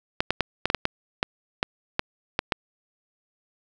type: clicks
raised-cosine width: 0.3 ms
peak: -5 dBFS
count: 12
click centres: 0.205 / 0.306 / 0.407 / 0.656 / 0.701 / 0.747 / 0.854 / 1.229 / 1.629 / 1.994 / 2.391 / 2.522 s
effects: none

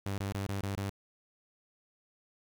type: tone bursts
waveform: sawtooth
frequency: 98.8 Hz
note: G2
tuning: 14 cents sharp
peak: -29 dBFS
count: 6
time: 0.06-0.895 s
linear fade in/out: 0 ms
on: 120 ms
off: 23 ms
effects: 10-bit

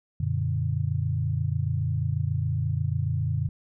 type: chord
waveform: sine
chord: Gb augmented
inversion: none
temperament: equal with one note detuned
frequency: 92.5 / 118.92 / 146.83 Hz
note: Gb2 / Bb2 / D3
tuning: 0 / +35 / 0 cents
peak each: -28 dBFS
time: 0.2-3.49 s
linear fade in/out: 5 ms
effects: none

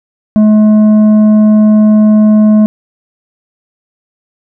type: tone with tanh clipping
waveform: sine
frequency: 213.6 Hz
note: G#3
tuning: 49 cents sharp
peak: -4 dBFS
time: 0.36-2.66 s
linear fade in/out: 0 ms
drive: 7 dB
effects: none

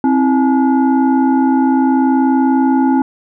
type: tone with frequency modulation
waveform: sine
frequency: 263.7 Hz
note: C4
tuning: 14 cents sharp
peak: -9 dBFS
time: 0.04-3.02 s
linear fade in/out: 2 ms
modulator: 588 Hz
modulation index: 0.84
effects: none

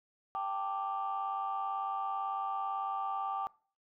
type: chord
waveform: sine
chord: G suspended second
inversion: none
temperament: just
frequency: 784 / 882 / 1176 Hz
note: G5 / A5 / D6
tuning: 0 / +4 / +2 cents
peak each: -35 / -40 / -36 dBFS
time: 0.35-3.47 s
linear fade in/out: 0 ms
effects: noise-tail reverb RT60 0.4 s tail -22 dB re dry + tanh soft clip ceiling -26 dBFS

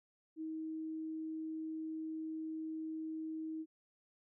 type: tone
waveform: sine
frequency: 317.2 Hz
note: D#4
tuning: 33 cents sharp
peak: -39 dBFS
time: 0.36-3.66 s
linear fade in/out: 50 ms
effects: none

